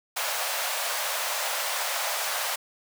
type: high-pass noise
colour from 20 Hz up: pink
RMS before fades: -29 dBFS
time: 0.16-2.56 s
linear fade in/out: 10 ms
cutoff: 560 Hz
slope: 48 dB/octave
effects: none